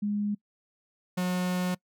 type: tone pair in turn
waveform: sine / 45% pulse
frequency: 206.4 / 181.19 Hz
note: G#3 / F#3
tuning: -10 / -36 cents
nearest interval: major second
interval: 226 cents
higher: first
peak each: -26 dBFS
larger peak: neither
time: 0.02-0.35 / 1.17-1.75 s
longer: second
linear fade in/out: 10 ms
effects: noise-tail reverb RT60 0.1 s tail -24 dB re dry